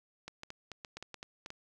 clicks, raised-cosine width 0.2 ms, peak -26 dBFS, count 11, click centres 0.28 / 0.434 / 0.504 / 0.717 / 0.848 / 0.97 / 1.026 / 1.143 / 1.229 / 1.461 / 1.504 s, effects none

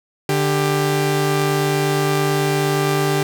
sawtooth tone pair together, 147.77 / 394.5 Hz, D3 / G4, +11 / +11 cents, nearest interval octave + perfect fourth, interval 1700 cents, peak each -15 dBFS, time 0.29-3.23 s, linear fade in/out 2 ms, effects 8-bit

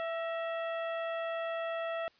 harmonic tone with a mistuned harmonic, 663 Hz, E5, 10 cents sharp, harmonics 1 / 2 / 3 / 4 / 5, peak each -34 / -41 / -44 / -47 / -51 dBFS, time 0-2.08 s, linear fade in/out 0 ms, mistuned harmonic 3, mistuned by -74 cents, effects white hiss -66 dBFS RMS until 2.19 s + resampled to 11025 Hz

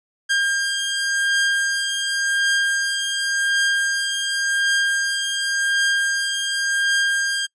sawtooth beating tone pair, 1605 / 1605.9 Hz, G6 / G6, +40 / +41 cents, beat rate 0.9 Hz, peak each -16 / -22 dBFS, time 0.29-7.47 s, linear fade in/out 20 ms, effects noise-tail reverb RT60 0.1 s tail -26 dB re dry + resampled to 22050 Hz

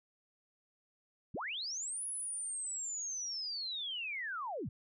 sine linear two-way sweep, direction up then down, 72 to 10470 to 72 Hz, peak -37 dBFS, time 1.34-4.69 s, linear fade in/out 5 ms, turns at 2.06 s, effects none

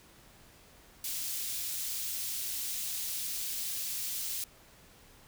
white high-pass noise, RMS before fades -36 dBFS, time 1.04-4.44 s, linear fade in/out 2 ms, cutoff 3300 Hz, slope 12 dB/octave, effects pink hiss -58 dBFS RMS until 5.27 s

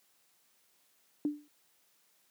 sine tone with exponential decay, 295 Hz, D4, 8 cents sharp, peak -25 dBFS, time 1.25-1.48 s, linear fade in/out 1 ms, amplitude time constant 48 ms, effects white hiss -70 dBFS RMS until 2.3 s + high-pass 150 Hz 12 dB/octave

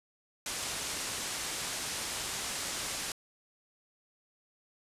white low-pass noise, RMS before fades -37 dBFS, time 0.46-3.12 s, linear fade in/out 2 ms, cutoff 9500 Hz, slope 24 dB/octave, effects resampled to 32000 Hz

